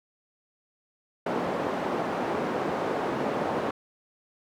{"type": "band-pass noise", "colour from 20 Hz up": "white", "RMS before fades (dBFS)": -29, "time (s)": [1.26, 3.71], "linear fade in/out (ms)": 5, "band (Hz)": [210, 680], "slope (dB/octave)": 12, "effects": []}